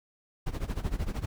brown noise with tremolo, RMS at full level -29 dBFS, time 0.46-1.26 s, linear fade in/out 10 ms, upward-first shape sine, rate 13 Hz, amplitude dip 85%, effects none

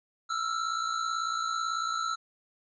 square tone pair together, 1318.5 / 1376.6 Hz, E6 / F6, 0 / -25 cents, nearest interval minor second, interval 75 cents, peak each -31 / -35 dBFS, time 0.29-2.16 s, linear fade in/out 20 ms, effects resampled to 16000 Hz

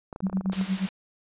clicks, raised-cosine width 1 ms, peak -23 dBFS, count 12, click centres 0.128 / 0.161 / 0.205 / 0.268 / 0.298 / 0.329 / 0.371 / 0.41 / 0.459 / 0.498 / 0.532 / 0.612 s
sine tone with tremolo, 190 Hz, F#3, 46 cents sharp, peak -21 dBFS, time 0.22-0.87 s, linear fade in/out 20 ms, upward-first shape sine, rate 8.4 Hz, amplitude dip 95%
white noise, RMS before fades -35 dBFS, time 0.52-0.89 s, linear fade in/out 2 ms
effects resampled to 8000 Hz

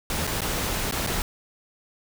pink noise with dropouts, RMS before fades -27 dBFS, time 0.1-1.22 s, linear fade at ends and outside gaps 1 ms, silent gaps 0.269-0.274 / 0.407-0.417 / 0.912-0.923 / 1.065-1.072 s, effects none

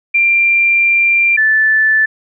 sine tone pair in turn, 2375 / 1752.1 Hz, D7 / A6, +19 / -8 cents, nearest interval perfect fourth, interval 527 cents, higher first, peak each -8 dBFS, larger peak neither, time 0.14-1.37 / 1.37-2.06 s, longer first, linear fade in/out 10 ms, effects none

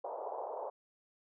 white band-pass noise, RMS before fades -41 dBFS, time 0.04-0.7 s, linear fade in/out 5 ms, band 430 to 920 Hz, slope 48 dB/octave, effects none

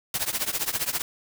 white noise with tremolo, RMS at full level -24 dBFS, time 0.14-1.02 s, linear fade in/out 2 ms, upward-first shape triangle, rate 15 Hz, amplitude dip 95%, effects none

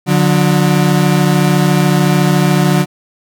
35% pulse tone pair together, 147.6 / 181.44 Hz, D3 / F#3, +9 / -34 cents, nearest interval major third, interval 357 cents, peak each -10 dBFS, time 0.06-2.86 s, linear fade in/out 50 ms, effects none

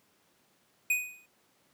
square tone with exponential decay, 2489 Hz, D#7, in tune, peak -23 dBFS, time 0.9-1.26 s, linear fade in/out 5 ms, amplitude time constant 78 ms, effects pink hiss -68 dBFS RMS until 1.73 s + high-pass 150 Hz 12 dB/octave

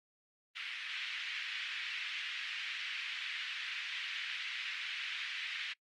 white band-pass noise, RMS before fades -41 dBFS, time 0.55-5.74 s, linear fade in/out 20 ms, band 1800 to 3100 Hz, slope 24 dB/octave, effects noise-tail reverb RT60 0.1 s tail -24 dB re dry + Opus 32 kbps

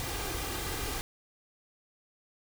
pink noise with comb filter, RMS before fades -35 dBFS, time 0-1.01 s, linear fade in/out 0 ms, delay 2.5 ms, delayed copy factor +0.55, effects none

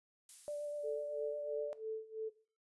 violet noise with exponential decay, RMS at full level -48 dBFS, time 0.29-1.63 s, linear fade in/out 2 ms, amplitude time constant 290 ms
sine tone with vibrato, 587.3 Hz, D5, in tune, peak -38 dBFS, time 0.48-1.73 s, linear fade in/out 0 ms, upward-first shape sine, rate 8.2 Hz, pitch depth 12 cents each way
sine tone with tremolo, 440 Hz, A4, in tune, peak -36 dBFS, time 0.83-2.3 s, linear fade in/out 20 ms, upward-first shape sine, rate 3 Hz, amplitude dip 90%
effects noise-tail reverb RT60 0.4 s tail -17 dB re dry + resampled to 24000 Hz

